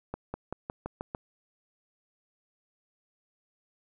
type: accelerating click train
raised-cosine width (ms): 1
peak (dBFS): -20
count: 7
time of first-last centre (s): 0.14-1.149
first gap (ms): 200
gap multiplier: 0.93
effects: none